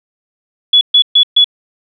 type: tone bursts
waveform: sine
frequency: 3401 Hz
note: G#7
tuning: 40 cents sharp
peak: -4 dBFS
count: 4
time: 0.73-1.444 s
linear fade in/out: 5 ms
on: 81 ms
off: 130 ms
effects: none